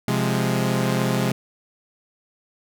sawtooth chord, F minor, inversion second, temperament equal, 130.81 / 174.61 / 207.7 Hz, C3 / F3 / Ab3, 0 / 0 / 0 cents, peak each -19 / -22 / -20 dBFS, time 0.08-1.32 s, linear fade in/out 2 ms, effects none

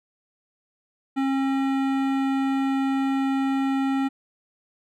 sine tone with hard clipping, 270.2 Hz, C#4, 44 cents flat, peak -23 dBFS, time 1.16-4.09 s, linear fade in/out 20 ms, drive 16 dB, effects none

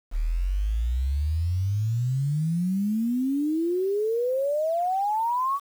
sine exponential sweep, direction up, 36.71 to 1146 Hz, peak -22 dBFS, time 0.11-5.6 s, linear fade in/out 50 ms, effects 8-bit

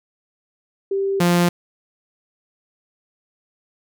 sine / sawtooth tone pair in turn, 392 / 174.62 Hz, G4 / F3, 0 / 0 cents, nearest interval octave + major second, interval 1400 cents, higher first, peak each -18 / -10 dBFS, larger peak second, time 0.91-1.2 / 1.2-1.49 s, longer neither, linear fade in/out 5 ms, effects none

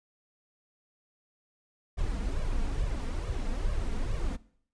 brown noise with flanger, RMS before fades -30 dBFS, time 1.97-4.37 s, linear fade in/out 20 ms, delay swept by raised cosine 1.7 to 4.4 ms, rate 2.3 Hz, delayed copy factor +0.7, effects noise-tail reverb RT60 0.6 s tail -20 dB re dry + resampled to 22050 Hz

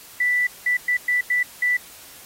sine tone bursts at uneven times, 1975 Hz, B6, in tune, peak -17 dBFS, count 6, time 0.2-0.47 / 0.66-0.77 / 0.88-0.97 / 1.08-1.21 / 1.3-1.43 / 1.62-1.77 s, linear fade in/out 5 ms, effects white hiss -44 dBFS RMS until 2.25 s + AAC 48 kbps

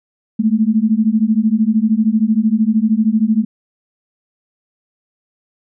sine beating tone pair, 212.3 / 225.3 Hz, G#3 / A3, +38 / +41 cents, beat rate 13 Hz, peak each -14 dBFS, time 0.39-3.45 s, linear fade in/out 10 ms, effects none

